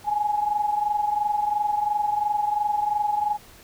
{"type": "tone pair together", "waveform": "sine", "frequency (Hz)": [831, 853.9], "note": ["G#5", "G#5"], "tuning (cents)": [1, 48], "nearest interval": "unison", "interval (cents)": 47, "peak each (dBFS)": [-22, -27], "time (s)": [0.04, 3.38], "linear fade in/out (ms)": 50, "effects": ["pink hiss -49 dBFS RMS until 3.63 s"]}